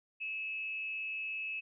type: tone with amplitude modulation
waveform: sine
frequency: 2603 Hz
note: E7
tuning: 22 cents flat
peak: -34 dBFS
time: 0.2-1.61 s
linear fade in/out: 20 ms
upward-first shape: sine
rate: 237 Hz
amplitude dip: 40%
effects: none